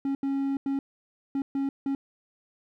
triangle tone bursts at uneven times, 274.6 Hz, C#4, 16 cents flat, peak -23 dBFS, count 6, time 0.05-0.15 / 0.23-0.57 / 0.66-0.79 / 1.35-1.42 / 1.55-1.69 / 1.86-1.95 s, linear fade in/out 2 ms, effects none

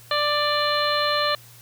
harmonic tone, 590 Hz, D5, 8 cents sharp, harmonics 1 / 2 / 3 / 4 / 5 / 6 / 7, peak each -25 / -24 / -28 / -34 / -31 / -31 / -27 dBFS, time 0.11-1.35 s, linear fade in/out 2 ms, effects added 118 Hz sine -49 dBFS peak until 1.61 s + white hiss -49 dBFS RMS until 1.61 s

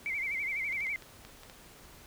sine tone with vibrato, 2193 Hz, C#7, 19 cents flat, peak -31 dBFS, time 0.06-0.96 s, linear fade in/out 0 ms, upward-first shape sine, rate 12 Hz, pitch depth 110 cents each way
clicks, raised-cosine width 0.2 ms, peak -31 dBFS, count 7, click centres 0.726 / 0.806 / 0.868 / 1.023 / 1.25 / 1.434 / 1.498 s
effects pink hiss -54 dBFS RMS until 2.06 s

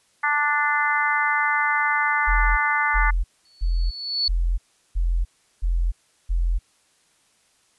harmonic tone, 293.7 Hz, D4, in tune, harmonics 3 / 4 / 5 / 6 / 7, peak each -25 / -25 / -25 / -25 / -25 dBFS, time 0.23-3.11 s, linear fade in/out 10 ms
sine tone bursts, 42.79 Hz, F1, 35 cents flat, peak -18 dBFS, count 7, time 2.27-6.59 s, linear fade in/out 20 ms, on 300 ms, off 370 ms
sine tone with exponential growth, 4435 Hz, C#8, in tune, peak -17 dBFS, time 3.45-4.28 s, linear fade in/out 2 ms, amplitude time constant 180 ms
effects white hiss -62 dBFS RMS until 7.78 s + resampled to 24000 Hz

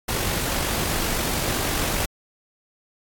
pink noise with amplitude modulation, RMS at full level -23 dBFS, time 0.08-2.06 s, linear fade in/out 10 ms, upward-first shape sine, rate 47.9 Hz, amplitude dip 30%, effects AAC 64 kbps

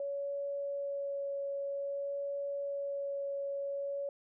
sine tone with vibrato, 561 Hz, C#5, 21 cents sharp, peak -34 dBFS, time 0-4.09 s, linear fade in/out 2 ms, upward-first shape sine, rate 0.51 Hz, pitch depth 8 cents each way, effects none

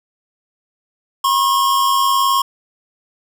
square tone pair together, 980 / 1079.4 Hz, B5 / C#6, -14 / -46 cents, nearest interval major second, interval 168 cents, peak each -22 / -14 dBFS, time 1.24-2.42 s, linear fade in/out 5 ms, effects none

